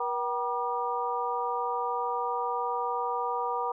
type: harmonic tone with a mistuned harmonic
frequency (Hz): 240.1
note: B3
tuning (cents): -49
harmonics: 2 / 3 / 4 / 5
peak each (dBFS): -34 / -34 / -31 / -34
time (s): 0-3.72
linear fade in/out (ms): 5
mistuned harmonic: 3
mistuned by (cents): +110
effects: none